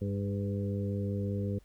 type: harmonic tone with a mistuned harmonic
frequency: 100.1 Hz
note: G2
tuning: 37 cents sharp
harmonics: 1 / 2 / 3 / 4 / 5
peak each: -32 / -35 / -43 / -41 / -41 dBFS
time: 0.01-1.59 s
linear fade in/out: 10 ms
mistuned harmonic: 4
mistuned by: +23 cents
effects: added 50 Hz sine -58 dBFS peak until 1.64 s + pink hiss -68 dBFS RMS until 1.64 s